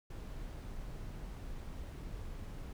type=noise; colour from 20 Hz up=brown; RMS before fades=-44 dBFS; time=0.1-2.73 s; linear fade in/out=5 ms; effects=none